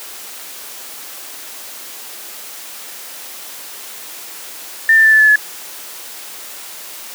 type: tone with pitch steps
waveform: sine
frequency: 1800 / 1781.4 / 1763 / 1744.7 / 1726.7 / 1708.8 Hz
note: A6 / A6 / A6 / A6 / A6 / G#6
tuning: +39 / +21 / +3 / -15 / -33 / +49 cents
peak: -6 dBFS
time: 4.89-5.358 s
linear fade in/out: 2 ms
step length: 78 ms
effects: white hiss -32 dBFS RMS until 7.14 s + high-pass 300 Hz 12 dB/octave